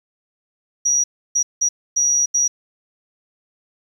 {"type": "tone bursts at uneven times", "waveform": "sine", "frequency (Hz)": 5780, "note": "F#8", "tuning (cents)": -41, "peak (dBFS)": -14, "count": 5, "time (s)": [[0.85, 1.04], [1.35, 1.43], [1.61, 1.69], [1.96, 2.26], [2.34, 2.48]], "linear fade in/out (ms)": 10, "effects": ["8-bit"]}